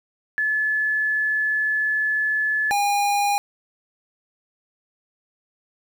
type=tone pair in turn; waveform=sine / square; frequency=1723 / 813.1 Hz; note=A6 / G#5; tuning=-37 / -37 cents; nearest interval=octave + minor second; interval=1300 cents; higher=first; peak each=-19 dBFS; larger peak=neither; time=0.38-2.71 / 2.71-3.38 s; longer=first; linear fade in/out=0 ms; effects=9-bit